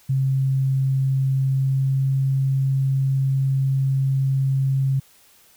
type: tone with pitch glide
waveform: sine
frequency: 134 to 134.85 Hz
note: C3 to C#3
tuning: +42 to -47 cents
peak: -17 dBFS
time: 0.09-5 s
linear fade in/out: 10 ms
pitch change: +11 cents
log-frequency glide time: 1.45-2.11 s
effects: white hiss -54 dBFS RMS until 5.56 s